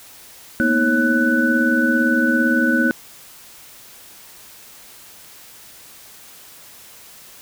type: tone cluster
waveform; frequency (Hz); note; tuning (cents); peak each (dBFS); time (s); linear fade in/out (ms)
sine; 224.8 / 242.5 / 317.9 / 548 / 1492; A3 / B3 / D#4 / C#5 / F#6; +37 / -31 / +37 / -20 / +14; -27 / -18 / -21 / -26 / -18; 0.6-2.91; 0
effects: white hiss -43 dBFS RMS until 7.41 s